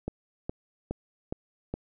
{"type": "click train", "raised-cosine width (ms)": 2, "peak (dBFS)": -18, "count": 5, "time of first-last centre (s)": [0.08, 1.74], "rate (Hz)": 2.41, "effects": []}